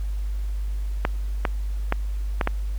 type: clicks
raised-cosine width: 0.5 ms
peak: -6 dBFS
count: 5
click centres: 1.051 / 1.452 / 1.924 / 2.412 / 2.474 s
effects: added 50 Hz sine -24 dBFS peak until 2.78 s + pink hiss -51 dBFS RMS until 2.78 s